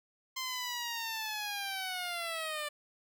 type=linear sweep; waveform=10% pulse; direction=down; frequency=1046.5 to 587.3 Hz; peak=-27 dBFS; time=0.36-2.69 s; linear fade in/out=10 ms; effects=none